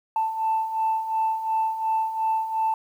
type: beating tone pair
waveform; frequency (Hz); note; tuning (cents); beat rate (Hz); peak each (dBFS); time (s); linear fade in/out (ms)
sine; 883 / 885.8; A5 / A5; +6 / +11; 2.8; -28 / -22; 0.16-2.74; 2
effects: tanh soft clip ceiling -16 dBFS + 9-bit